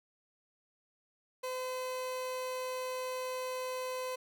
30% pulse tone, 511 Hz, C5, 41 cents flat, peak -33 dBFS, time 1.43-4.16 s, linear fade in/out 10 ms, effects none

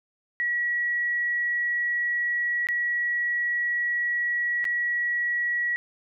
sine tone with dropouts, 1924 Hz, B6, 46 cents flat, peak -23 dBFS, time 0.4-5.76 s, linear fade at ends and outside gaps 0 ms, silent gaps 2.67-2.687 / 4.643-4.652 s, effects none

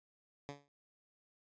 10% pulse tone with exponential decay, 142.7 Hz, D3, 49 cents flat, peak -32 dBFS, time 0.49-0.68 s, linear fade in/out 0 ms, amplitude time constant 41 ms, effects resampled to 16000 Hz

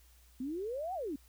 sine exponential two-way sweep, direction up then down, 245.2 to 784 to 259.5 Hz, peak -35 dBFS, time 0.4-1.16 s, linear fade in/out 5 ms, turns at 0.94 s, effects added 60 Hz sine -60 dBFS peak until 1.28 s + white hiss -66 dBFS RMS until 1.28 s

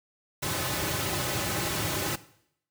pink noise with comb filter, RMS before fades -29 dBFS, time 0.42-2.16 s, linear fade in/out 10 ms, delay 4.3 ms, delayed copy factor -0.6, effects noise-tail reverb RT60 0.7 s tail -17 dB re dry + high-pass 100 Hz 12 dB/octave

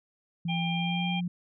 sine tone with pitch glide, 169.4 to 176.7 Hz, E3 to F3, +48 to +21 cents, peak -28 dBFS, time 0.45-1.28 s, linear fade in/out 5 ms, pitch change +73 cents, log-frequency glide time 0.7-1.09 s
harmonic tone, 797 Hz, G5, 28 cents sharp, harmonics 1 / 3 / 4, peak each -35 / -35 / -35 dBFS, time 0.48-1.21 s, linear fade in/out 20 ms
effects none

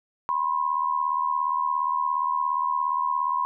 sine tone pair together, 987.8 / 1065 Hz, B5 / C6, 0 / +30 cents, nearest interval minor second, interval 130 cents, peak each -25 dBFS, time 0.29-3.45 s, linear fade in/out 0 ms, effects none

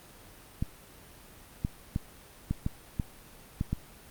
clicks, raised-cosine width 5 ms, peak -16 dBFS, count 8, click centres 0.625 / 1.649 / 1.961 / 2.51 / 2.664 / 2.998 / 3.611 / 3.73 s, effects pink hiss -52 dBFS RMS until 4.1 s + Opus 32 kbps

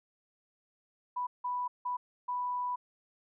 sine tone bursts at uneven times, 987.8 Hz, B5, in tune, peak -31 dBFS, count 4, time 1.16-1.27 / 1.44-1.68 / 1.85-1.97 / 2.28-2.76 s, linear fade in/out 10 ms, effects none

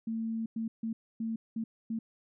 sine tone bursts at uneven times, 225.2 Hz, A3, 40 cents sharp, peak -31 dBFS, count 6, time 0.07-0.46 / 0.56-0.68 / 0.83-0.93 / 1.2-1.36 / 1.56-1.64 / 1.9-1.99 s, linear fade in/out 5 ms, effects none

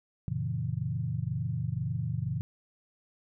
sine chord, F# dominant seventh, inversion none, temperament equal, 92.5 / 116.54 / 138.59 / 164.81 Hz, F#2 / A#2 / C#3 / E3, 0 / 0 / 0 / 0 cents, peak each -38 / -33 / -34 / -36 dBFS, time 0.28-2.41 s, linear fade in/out 0 ms, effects none

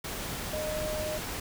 sine tone in noise, 615 Hz, D#5, 20 cents flat, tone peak -32 dBFS, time 0.53-1.18 s, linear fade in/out 5 ms, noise pink, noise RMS -36 dBFS, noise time 0.04-1.4 s, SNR +1 dB, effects none

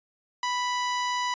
sawtooth tone, 987.8 Hz, B5, in tune, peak -22 dBFS, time 0.43-1.34 s, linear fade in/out 2 ms, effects resampled to 16000 Hz

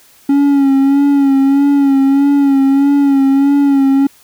triangle tone with vibrato, 277.2 Hz, C#4, in tune, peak -5 dBFS, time 0.29-4.07 s, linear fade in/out 5 ms, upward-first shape sine, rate 1.6 Hz, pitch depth 41 cents each way, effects white hiss -46 dBFS RMS until 4.23 s

